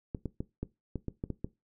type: clicks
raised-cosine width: 3 ms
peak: -21 dBFS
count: 9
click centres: 0.148 / 0.257 / 0.405 / 0.63 / 0.957 / 1.083 / 1.239 / 1.303 / 1.445 s
effects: noise-tail reverb RT60 0.2 s tail -18 dB re dry